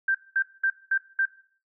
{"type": "tone bursts", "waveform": "sine", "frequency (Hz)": 1571, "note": "G6", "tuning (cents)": 3, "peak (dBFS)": -20, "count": 5, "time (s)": [0.08, 1.255], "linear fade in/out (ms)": 5, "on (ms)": 67, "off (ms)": 210, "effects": ["noise-tail reverb RT60 0.5 s tail -17 dB re dry"]}